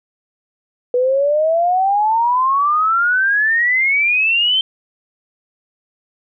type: exponential sweep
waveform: sine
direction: up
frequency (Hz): 487.4 to 3136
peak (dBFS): -12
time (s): 0.94-4.61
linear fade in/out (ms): 2
effects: none